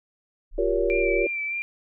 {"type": "tone", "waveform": "sine", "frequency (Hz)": 30.87, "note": "B0", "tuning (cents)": 0, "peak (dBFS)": -31, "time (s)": [0.51, 1.26], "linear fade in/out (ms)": 50}
{"type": "chord", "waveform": "sine", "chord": "G half-diminished seventh", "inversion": "third", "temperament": "just", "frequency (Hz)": [352.8, 392, 470.4, 564.5], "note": ["F4", "G4", "Bb4", "Db5"], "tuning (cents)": [18, 0, 16, 31], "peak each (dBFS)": -26, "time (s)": [0.58, 1.27], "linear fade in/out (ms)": 5}
{"type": "tone with vibrato", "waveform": "sine", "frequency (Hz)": 2349, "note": "D7", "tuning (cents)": 0, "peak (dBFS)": -26, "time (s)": [0.9, 1.62], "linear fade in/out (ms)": 0, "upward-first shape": "sine", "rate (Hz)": 3.3, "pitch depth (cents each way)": 29}
{"effects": []}